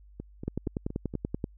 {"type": "two click trains", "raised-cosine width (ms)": 3, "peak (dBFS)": [-17, -24], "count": [11, 5], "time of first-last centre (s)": [[0.48, 1.442], [0.2, 1.139]], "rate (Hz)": [10.4, 4.26], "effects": ["added 50 Hz sine -51 dBFS peak until 1.57 s"]}